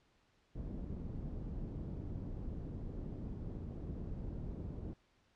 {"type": "low-pass noise", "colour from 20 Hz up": "pink", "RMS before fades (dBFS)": -43, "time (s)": [0.55, 4.94], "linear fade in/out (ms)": 10, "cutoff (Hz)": 280, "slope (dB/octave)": 12, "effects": ["pink hiss -73 dBFS RMS until 5.35 s", "low-pass 5000 Hz 12 dB/octave"]}